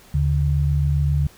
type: tone pair together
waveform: sine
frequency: 75.7 / 143.24 Hz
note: D#2 / D3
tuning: -47 / -43 cents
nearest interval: major seventh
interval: 1104 cents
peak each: -19 dBFS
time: 0.14-1.27 s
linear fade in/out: 5 ms
effects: pink hiss -49 dBFS RMS until 1.37 s